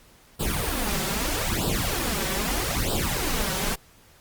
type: noise with flanger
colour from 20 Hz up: pink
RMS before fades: -26 dBFS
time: 0.39-3.76 s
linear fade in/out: 20 ms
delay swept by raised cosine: 0.23 to 5.33 ms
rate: 0.79 Hz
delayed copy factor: +0.85
effects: pink hiss -55 dBFS RMS until 4.2 s + Opus 48 kbps